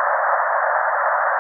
pink band-pass noise, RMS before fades -19 dBFS, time 0-1.39 s, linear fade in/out 0 ms, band 560 to 1800 Hz, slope 96 dB/octave, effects none

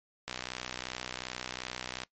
click train, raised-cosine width 0.2 ms, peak -18 dBFS, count 111, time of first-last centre 0.28-2.034 s, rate 62.7 Hz, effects noise-tail reverb RT60 0.1 s tail -21 dB re dry + MP3 32 kbps

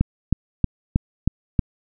click train, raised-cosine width 5 ms, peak -4 dBFS, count 6, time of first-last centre 0.01-1.592 s, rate 3.16 Hz, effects none

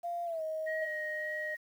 sine tone with pitch glide, 692 to 630.9 Hz, F5 to D#5, -16 to +24 cents, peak -33 dBFS, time 0.03-0.87 s, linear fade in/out 20 ms, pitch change -160 cents, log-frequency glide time 0.25-0.42 s
sine tone with vibrato, 1887 Hz, A#6, 21 cents sharp, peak -35 dBFS, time 0.66-1.57 s, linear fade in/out 20 ms, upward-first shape sine, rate 1.8 Hz, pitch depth 9 cents each way
triangle tone, 612 Hz, D#5, 29 cents flat, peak -37 dBFS, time 0.81-1.55 s, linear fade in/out 10 ms
effects tanh soft clip ceiling -23 dBFS + 10-bit

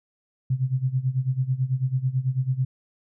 sine tone with tremolo, 130 Hz, C3, 11 cents flat, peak -18 dBFS, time 0.5-2.65 s, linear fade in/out 5 ms, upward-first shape sine, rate 9.1 Hz, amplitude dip 85%, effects none

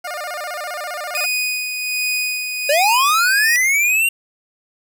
20% pulse tone with vibrato, 655 Hz, E5, 11 cents flat, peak -20 dBFS, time 0.04-1.26 s, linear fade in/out 10 ms, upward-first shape square, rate 15 Hz, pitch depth 150 cents each way
sawtooth tone with tremolo, 2485 Hz, D#7, 3 cents flat, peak -14 dBFS, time 1.15-3.56 s, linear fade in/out 0 ms, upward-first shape sine, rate 1.3 Hz, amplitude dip 45%
square linear sweep, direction up, 549 to 2794 Hz, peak -14 dBFS, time 2.69-4.09 s, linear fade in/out 5 ms
effects 8-bit

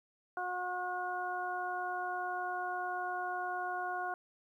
harmonic tone, 361.7 Hz, F#4, 39 cents flat, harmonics 1 / 2 / 3 / 4, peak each -45 / -37 / -42 / -40 dBFS, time 0.37-4.14 s, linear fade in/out 2 ms, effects 12-bit

